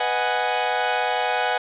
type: chord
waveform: sawtooth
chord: G# minor seventh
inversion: first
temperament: equal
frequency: 493.9 / 622.3 / 740 / 830.6 Hz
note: B4 / D#5 / F#5 / G#5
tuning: 0 / 0 / 0 / 0 cents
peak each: -24 / -26 / -20 / -21 dBFS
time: 0-1.58 s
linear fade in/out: 5 ms
effects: resampled to 8000 Hz + 8-bit